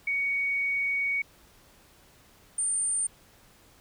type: tone pair in turn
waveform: sine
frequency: 2238 / 8952 Hz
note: C#7 / C#9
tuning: +16 / +16 cents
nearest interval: 2 octaves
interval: 2400 cents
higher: second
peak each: -25 dBFS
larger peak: neither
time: 0.07-1.22 / 2.58-3.07 s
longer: first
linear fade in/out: 5 ms
effects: pink hiss -58 dBFS RMS until 3.8 s